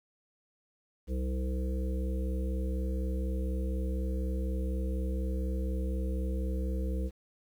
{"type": "harmonic tone", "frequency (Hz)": 64.1, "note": "C2", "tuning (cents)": -35, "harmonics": [1, 3, 5, 7, 8], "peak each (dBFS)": [-30, -39, -42, -44, -44], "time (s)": [1.07, 7.11], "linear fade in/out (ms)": 50, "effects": ["10-bit"]}